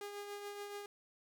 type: tone with tremolo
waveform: sawtooth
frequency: 408 Hz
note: G#4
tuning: 31 cents flat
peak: -38 dBFS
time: 0.01-0.86 s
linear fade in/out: 2 ms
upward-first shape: triangle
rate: 7 Hz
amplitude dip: 45%
effects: none